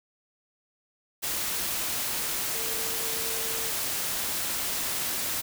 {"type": "tone in noise", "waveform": "sine", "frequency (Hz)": 452.6, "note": "A4", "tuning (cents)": 49, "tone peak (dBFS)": -40, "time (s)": [2.54, 3.72], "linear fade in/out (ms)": 20, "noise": "white", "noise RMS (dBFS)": -30, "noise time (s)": [1.22, 5.42], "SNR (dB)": -13, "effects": []}